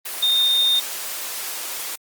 sine tone in noise, 3652 Hz, A#7, 36 cents flat, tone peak -15 dBFS, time 0.22-0.8 s, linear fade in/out 10 ms, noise white, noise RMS -29 dBFS, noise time 0.05-1.96 s, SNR +11 dB, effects high-pass 400 Hz 12 dB/octave + Opus 24 kbps

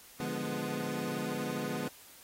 25% pulse chord, D diminished seventh, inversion none, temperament equal, 146.83 / 174.61 / 207.7 / 246.9 Hz, D3 / F3 / Ab3 / Cb4, 0 / 0 / 0 / 0 cents, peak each -38 / -38 / -36 / -34 dBFS, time 0.2-1.88 s, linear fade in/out 2 ms, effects white hiss -55 dBFS RMS until 2.23 s + AAC 48 kbps

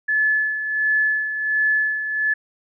sine tone with tremolo, 1725 Hz, A6, 35 cents flat, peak -15 dBFS, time 0.08-2.34 s, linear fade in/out 10 ms, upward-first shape sine, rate 1.4 Hz, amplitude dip 60%, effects none

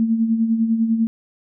sine tone with tremolo, 225.8 Hz, A3, 45 cents sharp, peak -13 dBFS, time 0-1.07 s, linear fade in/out 0 ms, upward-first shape sine, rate 10 Hz, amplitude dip 55%, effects none

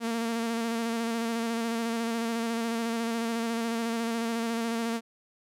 sawtooth tone with vibrato, 230 Hz, A#3, 23 cents flat, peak -24 dBFS, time 0-5.01 s, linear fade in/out 50 ms, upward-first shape square, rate 14 Hz, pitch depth 22 cents each way, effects low-pass 12000 Hz 12 dB/octave

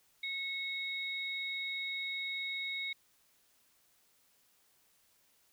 sine tone pair together, 2193 / 3774 Hz, C#7 / A#7, -19 / +21 cents, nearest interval major sixth, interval 940 cents, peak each -37 / -40 dBFS, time 0.23-2.93 s, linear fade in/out 5 ms, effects white hiss -70 dBFS RMS until 5.52 s

